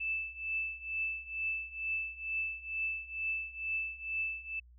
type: tone with tremolo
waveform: sine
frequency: 2636 Hz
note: E7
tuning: 1 cent flat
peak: -30 dBFS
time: 0-4.6 s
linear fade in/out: 10 ms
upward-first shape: triangle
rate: 2.2 Hz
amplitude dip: 90%
effects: added 60 Hz sine -55 dBFS peak until 4.78 s